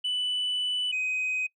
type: tone pair in turn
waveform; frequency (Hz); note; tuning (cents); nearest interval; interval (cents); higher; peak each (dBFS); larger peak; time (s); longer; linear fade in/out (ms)
sine; 2983 / 2514; F#7 / D#7; +13 / +17; minor third; 296; first; -24; neither; 0.04-0.92 / 0.92-1.47; first; 10
effects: noise-tail reverb RT60 0.1 s tail -25 dB re dry + tanh soft clip ceiling -24 dBFS